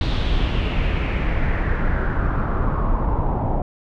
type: noise with low-pass filter sweep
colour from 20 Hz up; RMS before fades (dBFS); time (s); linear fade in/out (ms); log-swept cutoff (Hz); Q
brown; -20; 0.01-3.62; 2; 3900 to 780; 3.3
effects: none